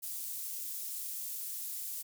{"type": "high-pass noise", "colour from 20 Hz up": "pink", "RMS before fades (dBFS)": -40, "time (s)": [0.02, 2.03], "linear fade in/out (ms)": 20, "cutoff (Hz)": 11000, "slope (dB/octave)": 12, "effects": []}